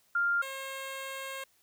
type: tone pair in turn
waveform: sine / 10% pulse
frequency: 1398 / 537.4 Hz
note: F6 / C5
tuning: +1 / +46 cents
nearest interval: octave + perfect fourth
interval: 1655 cents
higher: first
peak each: -25 / -29 dBFS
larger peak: first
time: 0.15-0.42 / 0.42-1.44 s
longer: second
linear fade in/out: 5 ms
effects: white hiss -68 dBFS RMS until 1.62 s